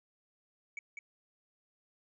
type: tone with echo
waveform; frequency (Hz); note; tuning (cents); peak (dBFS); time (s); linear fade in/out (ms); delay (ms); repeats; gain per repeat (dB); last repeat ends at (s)
triangle; 2269; C#7; +40; -37; 0.77-0.79; 2; 200; 1; -3; 0.99
effects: resampled to 22050 Hz + 13-bit